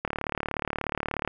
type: click train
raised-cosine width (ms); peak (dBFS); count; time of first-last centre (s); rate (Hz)
0.5; -13; 46; 0.05-1.276; 36.7
effects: none